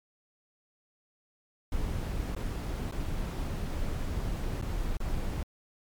brown noise with dropouts, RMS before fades -32 dBFS, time 1.72-5.43 s, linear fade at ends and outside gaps 2 ms, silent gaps 2.35-2.364 / 2.913-2.922 / 4.615-4.623 / 4.97-5.002 s, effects MP3 96 kbps

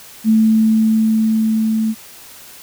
sine tone with level ramp, 220.3 Hz, A3, 2 cents sharp, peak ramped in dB -8 to -14 dBFS, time 0.24-1.95 s, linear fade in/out 50 ms, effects white hiss -39 dBFS RMS until 2.62 s

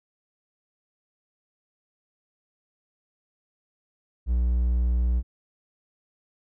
triangle tone, 60.4 Hz, B1, 38 cents flat, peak -18 dBFS, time 4.26-5.23 s, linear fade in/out 50 ms, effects none

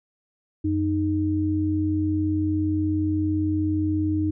sine tone pair together, 91.9 / 309.1 Hz, F#2 / D#4, -11 / -11 cents, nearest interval octave + major sixth, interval 2100 cents, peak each -25 / -22 dBFS, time 0.64-4.31 s, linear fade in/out 10 ms, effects none

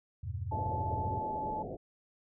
sine chord, E minor, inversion none, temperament equal, 82.41 / 98 / 123.47 Hz, E2 / G2 / B2, 0 / 0 / 0 cents, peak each -39 / -38 / -41 dBFS, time 0.23-1.2 s, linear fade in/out 10 ms
sine tone with pitch glide, 870 to 863.5 Hz, A5 to A5, -20 to -33 cents, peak -34 dBFS, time 0.51-1.63 s, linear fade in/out 10 ms, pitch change -13 cents, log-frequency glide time 1.13-1.34 s
white low-pass noise, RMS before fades -41 dBFS, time 0.51-1.77 s, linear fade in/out 20 ms, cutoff 730 Hz, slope 96 dB/octave
effects none

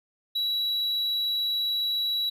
triangle tone, 3909 Hz, B7, 19 cents flat, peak -23 dBFS, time 0.35-2.3 s, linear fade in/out 10 ms, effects none

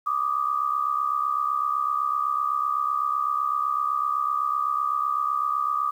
sine tone pair together, 1168 / 1235.9 Hz, D6 / D#6, -10 / -12 cents, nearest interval minor second, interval 98 cents, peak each -25 dBFS, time 0.06-5.91 s, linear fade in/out 10 ms, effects 9-bit

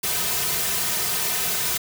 white noise with comb filter, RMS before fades -24 dBFS, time 0.03-1.78 s, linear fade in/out 10 ms, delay 3.6 ms, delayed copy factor -0.8, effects none

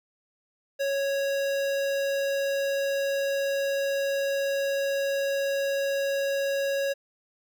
square tone with notch filter, 553 Hz, C#5, 4 cents flat, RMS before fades -27 dBFS, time 0.79-6.94 s, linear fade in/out 20 ms, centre 9700 Hz, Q 1.6, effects none

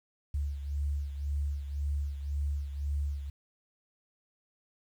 sine beating tone pair, 71.3 / 73.2 Hz, C#2 / D2, +49 / -5 cents, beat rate 1.9 Hz, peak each -31 / -38 dBFS, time 0.34-3.3 s, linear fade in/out 5 ms, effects 10-bit

